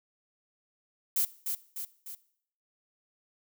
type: noise with echo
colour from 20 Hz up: violet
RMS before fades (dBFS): -27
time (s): 1.16-1.25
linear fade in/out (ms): 5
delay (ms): 300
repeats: 3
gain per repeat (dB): -5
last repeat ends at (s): 2.15
effects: noise-tail reverb RT60 0.6 s tail -18 dB re dry